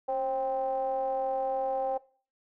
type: ring-modulated tone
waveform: triangle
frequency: 127.7 Hz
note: C3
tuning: 42 cents flat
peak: -22 dBFS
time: 0.08-1.98 s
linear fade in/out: 10 ms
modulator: 660 Hz
effects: noise-tail reverb RT60 0.4 s tail -19 dB re dry